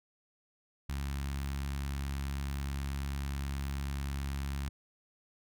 sawtooth tone with notch filter, 69.3 Hz, C#2, in tune, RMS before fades -36 dBFS, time 0.89-4.69 s, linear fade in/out 5 ms, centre 490 Hz, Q 0.56, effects none

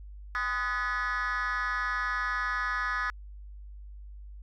sine tone with frequency modulation, 1480 Hz, F#6, in tune, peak -25 dBFS, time 0.35-3.1 s, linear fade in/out 0 ms, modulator 232 Hz, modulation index 1.7, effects tanh soft clip ceiling -27 dBFS + added 50 Hz sine -42 dBFS peak until 4.42 s

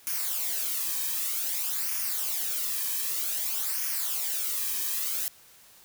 blue noise with flanger, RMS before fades -30 dBFS, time 0.07-5.28 s, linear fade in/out 0 ms, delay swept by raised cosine 0.25 to 1.45 ms, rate 0.53 Hz, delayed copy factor -0.65, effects white hiss -55 dBFS RMS until 5.84 s

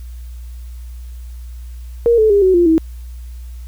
sine tone with pitch steps, 469.4 / 435.4 / 403.9 / 374.7 / 347.6 / 322.5 Hz, A#4 / A4 / G#4 / F#4 / F4 / E4, +12 / -18 / -48 / +22 / -8 / -38 cents, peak -8 dBFS, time 2.06-2.78 s, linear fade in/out 0 ms, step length 120 ms, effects added 60 Hz sine -28 dBFS peak until 3.67 s + white hiss -51 dBFS RMS until 3.67 s

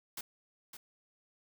white noise with echo, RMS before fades -41 dBFS, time 0.17-0.21 s, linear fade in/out 5 ms, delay 560 ms, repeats 1, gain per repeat -8 dB, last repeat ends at 0.77 s, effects none

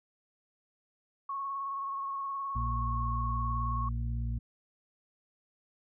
sine tone with vibrato, 1099 Hz, C#6, 15 cents flat, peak -33 dBFS, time 1.29-3.89 s, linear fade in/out 5 ms, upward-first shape sine, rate 19 Hz, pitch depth 27 cents each way
harmonic tone, 58.1 Hz, A#1, 5 cents flat, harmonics 1 / 2 / 4, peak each -32 / -35 / -44 dBFS, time 2.55-4.39 s, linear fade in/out 10 ms
effects none

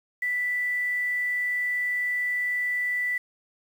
sine tone with quantisation, 1975.5 Hz, B6, in tune, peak -24 dBFS, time 0.22-3.18 s, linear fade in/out 5 ms, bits 8, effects none

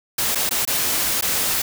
white noise with dropouts, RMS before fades -21 dBFS, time 0.18-1.62 s, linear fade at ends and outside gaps 5 ms, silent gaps 0.349-0.355 / 0.493-0.509 / 0.652-0.674 / 1.211-1.223 s, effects none

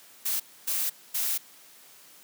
blue noise bursts at uneven times, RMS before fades -28 dBFS, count 3, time 0.25-0.4 / 0.67-0.9 / 1.14-1.38 s, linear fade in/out 10 ms, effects white hiss -53 dBFS RMS until 2.23 s + high-pass 150 Hz 12 dB/octave

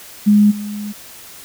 sine tone with level steps, 207.7 Hz, G#3, in tune, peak -7 / -23 dBFS, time 0.26-0.93 s, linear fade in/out 20 ms, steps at 0.5 s, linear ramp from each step 20 ms, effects white hiss -38 dBFS RMS until 1.44 s

